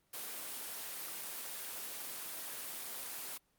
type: high-pass noise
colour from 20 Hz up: white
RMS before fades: -43 dBFS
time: 0.13-3.38 s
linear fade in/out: 10 ms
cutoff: 230 Hz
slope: 12 dB/octave
effects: pink hiss -75 dBFS RMS until 3.58 s + Opus 24 kbps